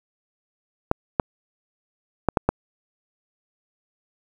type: clicks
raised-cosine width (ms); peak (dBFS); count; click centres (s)
1; -3; 5; 0.914 / 1.198 / 2.287 / 2.372 / 2.49
effects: 7-bit